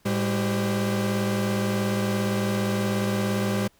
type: tone cluster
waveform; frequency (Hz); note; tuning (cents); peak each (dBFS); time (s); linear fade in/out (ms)
45% pulse; 108.8 / 200.4 / 382.6 / 518; A2 / G3 / G4 / C5; -19 / +38 / -42 / -17; -29 / -25 / -32 / -33; 0.05-3.68; 10
effects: pink hiss -62 dBFS RMS until 3.79 s